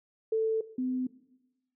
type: tone pair in turn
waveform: sine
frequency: 443 / 254.9 Hz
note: A4 / C4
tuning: +12 / -45 cents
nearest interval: minor seventh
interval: 957 cents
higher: first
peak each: -24 / -28 dBFS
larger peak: first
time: 0.32-0.61 / 0.78-1.07 s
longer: neither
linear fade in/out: 5 ms
effects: noise-tail reverb RT60 1.0 s tail -17 dB re dry